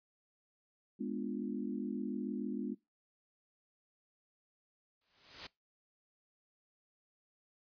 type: chord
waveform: sine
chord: G# diminished seventh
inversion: none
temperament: equal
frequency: 207.7 / 246.9 / 293.7 / 349.2 Hz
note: G#3 / B3 / D4 / F4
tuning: 0 / 0 / 0 / 0 cents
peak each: -40 / -40 / -42 / -45 dBFS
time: 0.99-2.75 s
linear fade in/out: 20 ms
type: noise with exponential growth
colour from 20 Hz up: white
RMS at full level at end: -40 dBFS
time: 5.01-5.47 s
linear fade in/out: 5 ms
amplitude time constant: 100 ms
effects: noise-tail reverb RT60 0.2 s tail -22 dB re dry + resampled to 11025 Hz